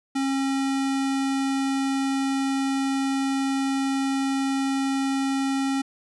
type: tone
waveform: square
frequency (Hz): 271.1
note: C#4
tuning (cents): -38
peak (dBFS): -23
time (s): 0.15-5.82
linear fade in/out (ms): 10
effects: resampled to 24000 Hz